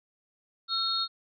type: tone cluster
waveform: sine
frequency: 1345 / 3712 / 4299 Hz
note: E6 / A#7 / C8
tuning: +34 / -8 / +46 cents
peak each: -33 / -31 / -29 dBFS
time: 0.68-1.08 s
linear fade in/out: 50 ms
effects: none